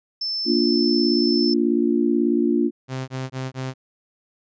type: tone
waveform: sine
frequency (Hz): 5290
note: E8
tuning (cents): +5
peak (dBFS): -23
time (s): 0.21-1.54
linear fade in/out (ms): 5
type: chord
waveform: sine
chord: Bb major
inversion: none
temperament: just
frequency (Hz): 233.1 / 291.4 / 349.6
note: Bb3 / D4 / F4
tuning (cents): 0 / -13 / +2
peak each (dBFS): -21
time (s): 0.45-2.71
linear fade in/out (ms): 50
type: tone bursts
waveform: sawtooth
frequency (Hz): 130.81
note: C3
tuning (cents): 0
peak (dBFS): -22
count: 4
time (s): 2.88-3.74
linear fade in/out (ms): 50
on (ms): 200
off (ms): 20
effects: resampled to 16000 Hz